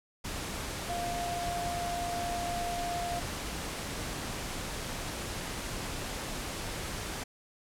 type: tone in noise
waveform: sine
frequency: 698.5 Hz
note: F5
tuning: in tune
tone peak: -33 dBFS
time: 0.89-3.2 s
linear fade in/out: 10 ms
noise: pink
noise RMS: -37 dBFS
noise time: 0.24-7.24 s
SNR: +1 dB
effects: low-pass 11000 Hz 12 dB/octave